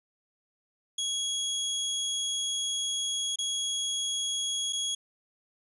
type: tone with dropouts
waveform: 25% pulse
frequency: 3322 Hz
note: G#7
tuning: in tune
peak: -25 dBFS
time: 0.98-4.95 s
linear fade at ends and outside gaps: 5 ms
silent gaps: 3.359-3.386 / 4.726-4.73 s
effects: resampled to 24000 Hz